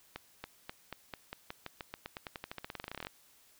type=accelerating click train; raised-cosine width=0.3 ms; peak=-24 dBFS; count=30; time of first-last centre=0.16-3.069 s; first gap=280 ms; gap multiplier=0.91; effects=white hiss -64 dBFS RMS until 3.59 s

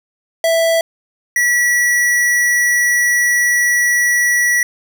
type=tone pair in turn; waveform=square; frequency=659.3 / 1940.6 Hz; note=E5 / B6; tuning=0 / -31 cents; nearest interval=octave + perfect fifth; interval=1869 cents; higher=second; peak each=-12 dBFS; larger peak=neither; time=0.44-0.81 / 1.36-4.63 s; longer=second; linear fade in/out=2 ms; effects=none

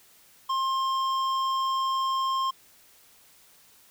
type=tone with hard clipping; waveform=sine; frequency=1061 Hz; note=C6; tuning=24 cents sharp; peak=-26 dBFS; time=0.49-2.51 s; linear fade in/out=10 ms; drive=10 dB; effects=white hiss -57 dBFS RMS until 3.9 s

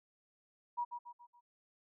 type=tone with echo; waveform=sine; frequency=960 Hz; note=B5; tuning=49 cents flat; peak=-33 dBFS; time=0.77-0.85 s; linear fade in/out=20 ms; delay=140 ms; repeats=4; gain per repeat=-7 dB; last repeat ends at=1.41 s; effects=none

